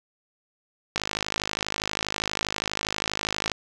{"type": "click train", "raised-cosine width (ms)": 0.2, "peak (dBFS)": -8, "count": 135, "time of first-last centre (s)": [0.96, 3.517], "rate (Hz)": 52.4, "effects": []}